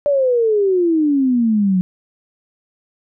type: exponential sweep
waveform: sine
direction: down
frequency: 587.3 to 179.8 Hz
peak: -12 dBFS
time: 0.06-1.81 s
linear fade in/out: 0 ms
effects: none